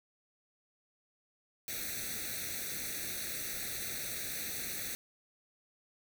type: noise with comb filter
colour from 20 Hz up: white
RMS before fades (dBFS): -39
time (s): 1.68-4.95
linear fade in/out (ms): 0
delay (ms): 0.49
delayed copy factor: +1
effects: none